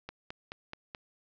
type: click train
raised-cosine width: 0.3 ms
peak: -24 dBFS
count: 5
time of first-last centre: 0.09-0.948 s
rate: 4.66 Hz
effects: resampled to 16000 Hz + 10-bit